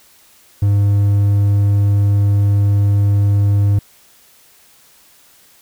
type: tone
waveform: triangle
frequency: 101.2 Hz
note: G#2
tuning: 44 cents flat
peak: -8 dBFS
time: 0.62-3.79 s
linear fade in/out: 5 ms
effects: white hiss -49 dBFS RMS until 5.61 s